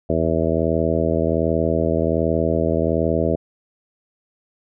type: harmonic tone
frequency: 81.3 Hz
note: E2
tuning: 23 cents flat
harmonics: 1 / 2 / 3 / 4 / 5 / 6 / 7 / 8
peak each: -25 / -25 / -25 / -25 / -25 / -25 / -25 / -25 dBFS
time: 0.09-3.36 s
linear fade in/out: 10 ms
effects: none